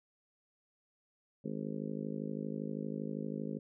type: harmonic tone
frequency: 52.6 Hz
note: G#1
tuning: 23 cents sharp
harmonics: 3 / 4 / 5 / 6 / 7 / 8 / 9 / 10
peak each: -43 / -40 / -43 / -49 / -49 / -46 / -50 / -50 dBFS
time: 1.44-3.59 s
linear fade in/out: 10 ms
effects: none